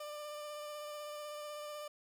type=tone with vibrato; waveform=30% pulse; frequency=595 Hz; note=D5; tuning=22 cents sharp; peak=-40 dBFS; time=0-1.88 s; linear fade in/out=5 ms; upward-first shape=sine; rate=16 Hz; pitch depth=14 cents each way; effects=13-bit